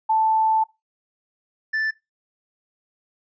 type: tone pair in turn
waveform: sine / triangle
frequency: 880 / 1760 Hz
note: A5 / A6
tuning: 0 / 0 cents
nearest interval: octave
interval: 1200 cents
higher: second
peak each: -16 / -19 dBFS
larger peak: first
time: 0.09-0.64 / 1.73-1.91 s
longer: first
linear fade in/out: 10 ms
effects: noise-tail reverb RT60 0.2 s tail -20 dB re dry + resampled to 16000 Hz